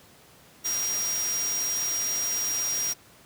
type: tone in noise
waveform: sine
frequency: 5700 Hz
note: F8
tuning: 34 cents sharp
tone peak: -26 dBFS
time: 0.64-2.94 s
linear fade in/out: 20 ms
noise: white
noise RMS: -34 dBFS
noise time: 0.64-2.94 s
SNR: +5 dB
effects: pink hiss -54 dBFS RMS until 3.25 s + high-pass 80 Hz 12 dB/octave